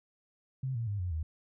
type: tone with pitch steps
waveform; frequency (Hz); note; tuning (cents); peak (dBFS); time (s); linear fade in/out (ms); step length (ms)
sine; 131.6 / 115.9 / 102.07 / 89.89 / 79.16; C3 / A#2 / G#2 / F#2 / D#2; +10 / -10 / -30 / -50 / +30; -31; 0.63-1.23; 5; 120
effects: none